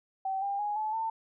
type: tone with pitch steps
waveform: sine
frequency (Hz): 769 / 798.9 / 829.9 / 862.2 / 895.7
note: G5 / G5 / G#5 / A5 / A5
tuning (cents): -33 / +33 / -1 / -35 / +31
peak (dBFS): -29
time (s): 0.25-1.1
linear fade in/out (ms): 5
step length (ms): 170
effects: none